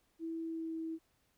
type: tone with pitch glide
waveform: sine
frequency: 327.6 to 324 Hz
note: E4 to E4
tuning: -11 to -30 cents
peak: -37 dBFS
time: 0.19-0.99 s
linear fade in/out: 50 ms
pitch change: -19 cents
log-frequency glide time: 0.42-0.75 s
effects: pink hiss -75 dBFS RMS until 1.37 s